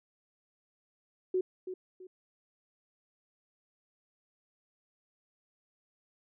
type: tone with echo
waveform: sine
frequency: 370 Hz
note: F#4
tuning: in tune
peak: -26 dBFS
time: 1.34-1.41 s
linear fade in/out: 5 ms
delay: 330 ms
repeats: 2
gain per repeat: -10 dB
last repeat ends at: 2.07 s
effects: none